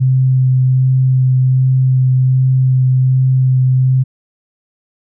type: tone with vibrato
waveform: sine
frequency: 129.7 Hz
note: C3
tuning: 15 cents flat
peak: -8 dBFS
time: 0-4.04 s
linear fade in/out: 20 ms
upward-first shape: sine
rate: 1.3 Hz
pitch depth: 10 cents each way
effects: none